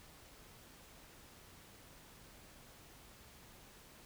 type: silence
effects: pink hiss -59 dBFS RMS until 4.05 s